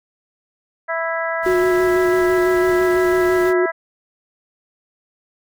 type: harmonic tone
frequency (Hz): 329.6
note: E4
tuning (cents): 0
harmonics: 2 / 3 / 4 / 5 / 6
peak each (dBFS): -23 / -28 / -27 / -26 / -28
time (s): 0.88-3.72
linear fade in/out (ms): 20
type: noise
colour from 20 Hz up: pink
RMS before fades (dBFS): -34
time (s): 1.42-3.54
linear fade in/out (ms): 50
type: tone with vibrato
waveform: sine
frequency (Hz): 362.9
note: F#4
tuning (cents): -34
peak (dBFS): -14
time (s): 1.46-3.66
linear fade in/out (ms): 5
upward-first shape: square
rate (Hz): 6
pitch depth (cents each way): 18
effects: none